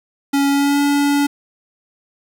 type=tone with pitch glide; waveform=square; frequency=279.7 to 285.6 Hz; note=C#4 to D4; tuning=+16 to -48 cents; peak=-14 dBFS; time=0.33-1.27 s; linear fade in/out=10 ms; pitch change=+36 cents; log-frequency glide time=0.49-0.8 s; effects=7-bit